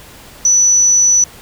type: tone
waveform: sine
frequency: 5950 Hz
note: F#8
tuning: 9 cents sharp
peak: -7 dBFS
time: 0.45-1.24 s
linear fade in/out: 2 ms
effects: pink hiss -38 dBFS RMS until 1.41 s